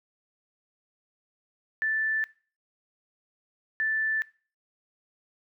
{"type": "tone pair in turn", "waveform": "sine", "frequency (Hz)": [1760, 1760], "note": ["A6", "A6"], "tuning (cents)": [0, 0], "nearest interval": "unison", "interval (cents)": 0, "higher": "neither", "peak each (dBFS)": -24, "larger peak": "neither", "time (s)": [[1.82, 2.24], [3.8, 4.22]], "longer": "neither", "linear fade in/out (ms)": 0, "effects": ["noise-tail reverb RT60 0.4 s tail -21 dB re dry"]}